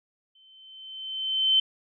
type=tone with exponential growth; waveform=sine; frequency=3080 Hz; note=G7; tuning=31 cents flat; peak=-16 dBFS; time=0.35-1.6 s; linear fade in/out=5 ms; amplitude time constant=270 ms; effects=none